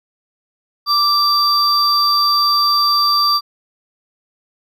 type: tone pair together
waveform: triangle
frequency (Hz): 1174.7 / 4699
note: D6 / D8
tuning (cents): 0 / 0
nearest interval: 2 octaves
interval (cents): 2400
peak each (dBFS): -13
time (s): 0.86-3.41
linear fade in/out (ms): 50
effects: none